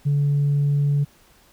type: tone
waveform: sine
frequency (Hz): 143.5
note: D3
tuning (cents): -40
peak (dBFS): -15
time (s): 0.05-1.05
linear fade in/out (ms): 20
effects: tanh soft clip ceiling -14 dBFS + pink hiss -55 dBFS RMS until 1.52 s